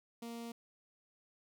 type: tone with notch filter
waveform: sawtooth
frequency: 233.1 Hz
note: A#3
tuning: in tune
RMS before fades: -45 dBFS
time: 0.22-0.52 s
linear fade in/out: 5 ms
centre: 1600 Hz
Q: 1.7
effects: none